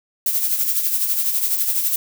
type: noise with tremolo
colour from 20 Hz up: violet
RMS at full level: -18 dBFS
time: 0.26-1.96 s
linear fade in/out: 2 ms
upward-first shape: sine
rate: 12 Hz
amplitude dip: 50%
effects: none